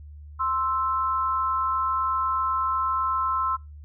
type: tone pair together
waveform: sine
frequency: 1046.5 / 1318.5 Hz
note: C6 / E6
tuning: 0 / 0 cents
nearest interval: major third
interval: 400 cents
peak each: -25 dBFS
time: 0.39-3.57 s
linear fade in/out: 20 ms
effects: noise-tail reverb RT60 0.2 s tail -22 dB re dry + added 74 Hz sine -40 dBFS peak until 3.84 s